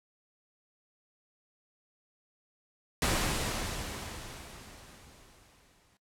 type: noise with exponential decay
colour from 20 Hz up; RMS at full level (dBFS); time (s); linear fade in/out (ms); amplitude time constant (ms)
pink; -27; 3.02-5.97; 1; 640
effects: noise-tail reverb RT60 0.1 s tail -18 dB re dry + low-pass 11000 Hz 12 dB/octave